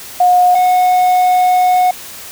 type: tone pair in turn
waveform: sine / triangle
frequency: 721 / 730.2 Hz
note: F#5 / F#5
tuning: -45 / -23 cents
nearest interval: unison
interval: 22 cents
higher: second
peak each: -6 dBFS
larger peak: neither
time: 0.2-0.55 / 0.55-1.91 s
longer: second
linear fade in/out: 5 ms
effects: white hiss -31 dBFS RMS until 2.31 s